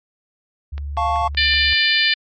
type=tone; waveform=sine; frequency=71.5 Hz; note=D2; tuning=46 cents flat; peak=-24 dBFS; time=0.72-1.74 s; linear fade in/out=10 ms
type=click train; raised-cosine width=0.3 ms; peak=-20 dBFS; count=6; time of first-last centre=0.78-1.727 s; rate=5.28 Hz
type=chord; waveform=triangle; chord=F augmented; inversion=none; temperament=equal; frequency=698.5 / 880 / 1108.7 Hz; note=F5 / A5 / C#6; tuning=0 / 0 / 0 cents; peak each=-19 / -20 / -19 dBFS; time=0.97-1.28 s; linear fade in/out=5 ms
type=harmonic tone; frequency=595 Hz; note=D5; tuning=22 cents sharp; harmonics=3 / 4 / 5 / 6 / 7 / 8; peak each=-19 / -20 / -21 / -22 / -22 / -23 dBFS; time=1.37-2.14 s; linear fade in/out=5 ms
effects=MP3 32 kbps